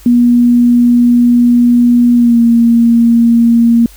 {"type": "tone with pitch glide", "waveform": "sine", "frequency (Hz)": [241.1, 233.2], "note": ["B3", "A#3"], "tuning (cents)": [-41, 1], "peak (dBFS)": -4, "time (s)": [0.06, 3.86], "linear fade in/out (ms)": 2, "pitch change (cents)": -58, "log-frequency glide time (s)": [2.15, 2.39], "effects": ["added 50 Hz sine -36 dBFS peak until 3.96 s", "white hiss -41 dBFS RMS until 3.96 s"]}